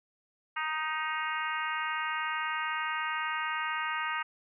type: harmonic tone with a mistuned harmonic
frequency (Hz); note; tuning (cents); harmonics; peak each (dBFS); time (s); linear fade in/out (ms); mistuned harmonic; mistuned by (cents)
311.1; D#4; 0; 3 / 4 / 5 / 6 / 7 / 8 / 9; -37 / -35 / -37 / -38 / -40 / -44 / -42; 0.56-4.23; 10; 6; +21
effects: none